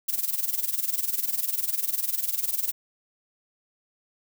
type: noise with tremolo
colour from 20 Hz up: violet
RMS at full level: -24 dBFS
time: 0.08-2.72 s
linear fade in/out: 10 ms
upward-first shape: sine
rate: 20 Hz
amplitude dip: 85%
effects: none